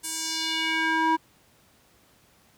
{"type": "tone with band-pass filter sweep", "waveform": "square", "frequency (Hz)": 321.9, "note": "E4", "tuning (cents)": -41, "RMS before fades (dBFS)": -26, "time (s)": [0.03, 1.17], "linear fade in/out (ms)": 20, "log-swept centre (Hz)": [9700, 910], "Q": 1.9, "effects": ["pink hiss -60 dBFS RMS until 2.57 s", "high-pass 60 Hz 12 dB/octave"]}